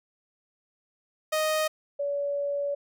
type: tone pair in turn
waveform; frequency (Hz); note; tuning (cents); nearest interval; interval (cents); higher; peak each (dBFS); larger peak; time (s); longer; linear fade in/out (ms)
sawtooth / sine; 622.3 / 569.6; D#5 / C#5; 0 / +47; major second; 153; first; -20 / -26; first; 1.32-1.68 / 1.99-2.75; second; 10
effects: none